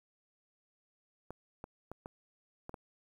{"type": "clicks", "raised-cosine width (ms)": 1, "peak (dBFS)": -29, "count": 6, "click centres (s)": [1.306, 1.641, 1.916, 2.059, 2.694, 2.742], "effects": ["10-bit"]}